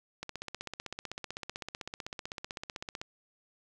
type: click train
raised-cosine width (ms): 0.2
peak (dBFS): -21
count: 45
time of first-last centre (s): 0.23-3.015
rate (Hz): 15.8
effects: none